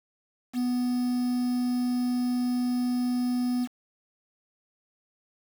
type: tone with quantisation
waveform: triangle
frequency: 247.4 Hz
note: B3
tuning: 3 cents sharp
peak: -22 dBFS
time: 0.53-3.68 s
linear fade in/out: 50 ms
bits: 7
effects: none